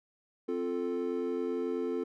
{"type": "chord", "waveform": "triangle", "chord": "F major", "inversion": "second", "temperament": "equal", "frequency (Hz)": [261.6, 349.2, 440], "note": ["C4", "F4", "A4"], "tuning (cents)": [0, 0, 0], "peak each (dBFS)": [-34, -33, -32], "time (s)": [0.48, 2.04], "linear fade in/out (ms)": 10, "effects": []}